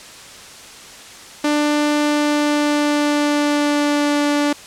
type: tone with pitch glide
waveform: sawtooth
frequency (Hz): 296.2 to 291.4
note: D4 to D4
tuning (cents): +15 to -13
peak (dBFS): -11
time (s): 1.44-4.53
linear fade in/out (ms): 5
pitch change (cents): -28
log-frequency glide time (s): 1.99-4.24
effects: white hiss -38 dBFS RMS until 4.66 s + low-pass 8000 Hz 12 dB/octave